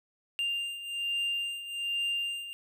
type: beating tone pair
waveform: triangle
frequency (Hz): 2794 / 2795.2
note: F7 / F7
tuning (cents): 0 / +1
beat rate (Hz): 1.2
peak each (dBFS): -35 / -30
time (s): 0.39-2.53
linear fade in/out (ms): 0
effects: none